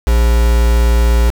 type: tone with quantisation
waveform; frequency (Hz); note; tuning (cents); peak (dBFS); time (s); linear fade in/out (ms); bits
triangle; 58.27; A#1; 0; -6; 0.06-1.31; 20; 3
effects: none